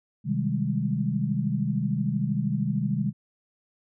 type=chord; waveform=sine; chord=Ab major seventh; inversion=first; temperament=just; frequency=129.78 / 155.74 / 194.67 / 207.7 Hz; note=C3 / Eb3 / G3 / Ab3; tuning=-14 / +2 / -12 / 0 cents; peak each=-29 dBFS; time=0.24-3.13 s; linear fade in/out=50 ms; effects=none